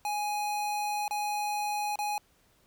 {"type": "tone with dropouts", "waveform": "square", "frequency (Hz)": 832, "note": "G#5", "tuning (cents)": 3, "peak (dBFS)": -30, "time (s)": [0.05, 2.18], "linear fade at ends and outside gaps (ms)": 1, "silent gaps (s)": [[1.08, 1.109], [1.957, 1.989]], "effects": ["pink hiss -66 dBFS RMS until 2.66 s"]}